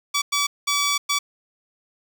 10% pulse tone bursts at uneven times, 1146 Hz, D6, 43 cents flat, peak -11 dBFS, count 4, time 0.14-0.22 / 0.32-0.47 / 0.67-0.98 / 1.09-1.19 s, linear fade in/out 10 ms, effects none

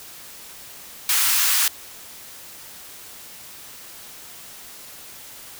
white high-pass noise, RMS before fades -19 dBFS, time 1.09-1.68 s, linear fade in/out 2 ms, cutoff 1000 Hz, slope 24 dB/octave, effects white hiss -41 dBFS RMS until 5.59 s

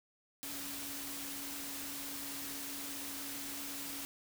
sine tone in noise, 280.2 Hz, C#4, 19 cents sharp, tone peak -49 dBFS, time 0.43-4.05 s, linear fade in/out 0 ms, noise white, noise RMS -43 dBFS, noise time 0.43-4.05 s, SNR -9 dB, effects none

